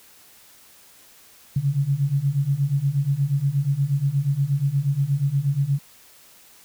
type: beating tone pair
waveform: sine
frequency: 135.3 / 143.7 Hz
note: C#3 / D3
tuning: -42 / -37 cents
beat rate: 8.4 Hz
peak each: -23 / -21 dBFS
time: 1.56-5.79 s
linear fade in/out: 5 ms
effects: white hiss -51 dBFS RMS until 6.64 s